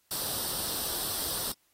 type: noise with comb filter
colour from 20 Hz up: white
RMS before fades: -33 dBFS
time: 0.11-1.52 s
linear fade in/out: 2 ms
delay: 0.22 ms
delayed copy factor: +0.7
effects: white hiss -70 dBFS RMS until 1.73 s + AAC 48 kbps